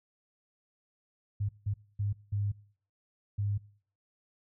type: tone bursts at uneven times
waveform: sine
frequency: 101.9 Hz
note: G#2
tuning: 32 cents flat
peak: -28 dBFS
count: 5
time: 1.4-1.49 / 1.66-1.74 / 1.99-2.13 / 2.32-2.52 / 3.38-3.58 s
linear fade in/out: 10 ms
effects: noise-tail reverb RT60 0.5 s tail -21 dB re dry